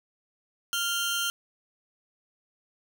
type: tone pair together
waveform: sawtooth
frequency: 1395 / 3132 Hz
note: F6 / G7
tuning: -2 / -2 cents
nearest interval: octave + major second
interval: 1400 cents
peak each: -26 dBFS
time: 0.73-1.3 s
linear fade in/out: 0 ms
effects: none